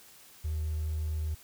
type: tone with hard clipping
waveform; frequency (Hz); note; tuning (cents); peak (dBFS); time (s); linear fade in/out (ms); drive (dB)
triangle; 77.78; D#2; 0; -30; 0.44-1.35; 10; 4
effects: white hiss -55 dBFS RMS until 1.43 s